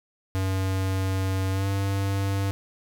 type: tone with pitch glide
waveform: square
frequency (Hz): 95.2 to 98.22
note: F#2 to G2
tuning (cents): +50 to +4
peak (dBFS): -24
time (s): 0.35-2.51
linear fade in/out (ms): 0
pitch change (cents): +54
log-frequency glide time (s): 1.51-1.67
effects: none